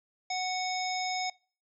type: harmonic tone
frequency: 740 Hz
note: F#5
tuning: in tune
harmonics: 1 / 3 / 5 / 7 / 9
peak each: -32 / -37 / -42 / -37 / -42 dBFS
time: 0.3-1.3 s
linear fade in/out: 5 ms
effects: noise-tail reverb RT60 0.4 s tail -24 dB re dry